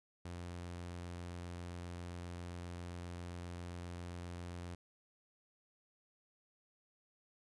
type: tone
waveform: sawtooth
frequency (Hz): 87.5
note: F2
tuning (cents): +4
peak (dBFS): -40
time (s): 0.25-4.75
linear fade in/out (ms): 5
effects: resampled to 24000 Hz